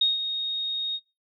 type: tone with ADSR envelope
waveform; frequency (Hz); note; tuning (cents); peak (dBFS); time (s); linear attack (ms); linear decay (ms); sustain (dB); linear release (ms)
sine; 3729; A#7; 0; -17; 0.01-1; 5; 160; -9; 51
effects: noise-tail reverb RT60 0.3 s tail -26 dB re dry